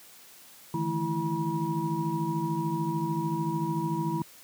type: tone cluster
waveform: sine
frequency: 150.9 / 164.4 / 217.9 / 330.7 / 963 Hz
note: D3 / E3 / A3 / E4 / B5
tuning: +47 / -4 / -17 / +6 / -44 cents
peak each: -33 / -31 / -37 / -32 / -33 dBFS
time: 0.74-4.22 s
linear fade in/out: 2 ms
effects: white hiss -52 dBFS RMS until 4.43 s + high-pass 100 Hz 12 dB/octave